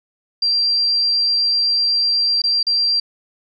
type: tone with dropouts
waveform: sine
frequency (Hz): 4727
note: D8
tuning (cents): +10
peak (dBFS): -14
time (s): 0.42-3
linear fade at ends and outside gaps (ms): 5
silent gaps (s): 2.419-2.438 / 2.63-2.667
effects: none